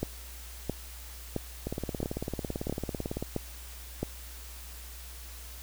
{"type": "two click trains", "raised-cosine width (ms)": 2, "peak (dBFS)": [-19, -16], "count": [29, 7], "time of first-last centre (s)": [[1.67, 3.226], [0.03, 4.03]], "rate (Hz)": [18, 1.5], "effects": ["added 60 Hz sine -44 dBFS peak until 5.62 s", "white hiss -48 dBFS RMS until 5.62 s"]}